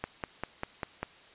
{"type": "click train", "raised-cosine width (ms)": 0.5, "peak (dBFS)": -17, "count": 6, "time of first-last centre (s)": [0.04, 1.03], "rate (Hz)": 5.05, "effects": ["white hiss -55 dBFS RMS until 1.34 s", "resampled to 8000 Hz"]}